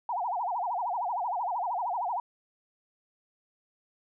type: tone with vibrato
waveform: sine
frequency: 829 Hz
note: G#5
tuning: 3 cents flat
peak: -28 dBFS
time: 0.09-2.2 s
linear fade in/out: 2 ms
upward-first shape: sine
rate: 13 Hz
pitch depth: 300 cents each way
effects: none